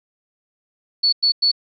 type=tone bursts; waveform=sine; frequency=4435 Hz; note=C#8; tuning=in tune; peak=-13 dBFS; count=3; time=1.03-1.516 s; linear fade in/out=10 ms; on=96 ms; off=99 ms; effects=none